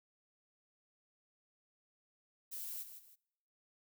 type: noise with echo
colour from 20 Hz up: violet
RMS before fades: -44 dBFS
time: 2.51-2.84 s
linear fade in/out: 20 ms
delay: 160 ms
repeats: 2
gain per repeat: -9 dB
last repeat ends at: 3.16 s
effects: noise-tail reverb RT60 0.9 s tail -26 dB re dry